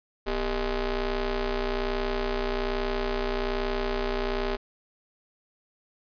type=ring-modulated tone; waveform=sawtooth; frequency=213.6 Hz; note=G#3; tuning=49 cents sharp; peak=-19 dBFS; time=0.26-4.57 s; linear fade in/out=20 ms; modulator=183 Hz; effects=resampled to 11025 Hz